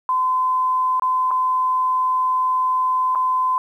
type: tone with dropouts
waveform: sine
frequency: 1023 Hz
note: C6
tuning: 39 cents flat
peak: -16 dBFS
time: 0.09-3.58 s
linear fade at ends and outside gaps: 1 ms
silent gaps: 0.997-1.021 / 1.308-1.313 / 3.15-3.156 s
effects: 9-bit